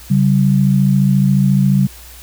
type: tone pair together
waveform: sine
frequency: 138.59 / 192.91 Hz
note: C#3 / G3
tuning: 0 / -27 cents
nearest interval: tritone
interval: 573 cents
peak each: -12 dBFS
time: 0.1-1.87 s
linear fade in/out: 10 ms
effects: added 60 Hz sine -38 dBFS peak until 2.22 s + white hiss -39 dBFS RMS until 2.22 s